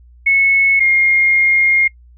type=tone pair in turn; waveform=sine; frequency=2197 / 2132 Hz; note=C#7 / C7; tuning=-16 / +32 cents; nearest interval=minor second; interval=52 cents; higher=first; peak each=-9 dBFS; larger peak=neither; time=0.26-0.8 / 0.8-1.88 s; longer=second; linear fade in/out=10 ms; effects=noise-tail reverb RT60 0.1 s tail -23 dB re dry + added 60 Hz sine -41 dBFS peak until 2.17 s